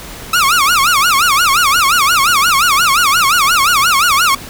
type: tone with vibrato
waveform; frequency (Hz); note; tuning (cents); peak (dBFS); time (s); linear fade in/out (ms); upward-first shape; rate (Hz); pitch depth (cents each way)
sawtooth; 1251; D#6; +9; -5; 0.33-4.35; 5; sine; 5.7; 260
effects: pink hiss -30 dBFS RMS until 4.49 s